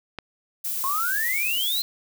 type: click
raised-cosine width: 0.3 ms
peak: -16 dBFS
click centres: 0.187 s
type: noise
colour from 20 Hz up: violet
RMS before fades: -28 dBFS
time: 0.64-1.82 s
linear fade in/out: 10 ms
type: exponential sweep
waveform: sine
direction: up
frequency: 1046.5 to 4186 Hz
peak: -24 dBFS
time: 0.84-1.82 s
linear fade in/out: 0 ms
effects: none